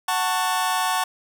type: chord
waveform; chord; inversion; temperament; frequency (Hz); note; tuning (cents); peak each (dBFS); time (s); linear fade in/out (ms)
sawtooth; F# minor; none; just; 740 / 888 / 1110; F#5 / A5 / C#6; 0 / +16 / +2; -21; 0.08-1.04; 5
effects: none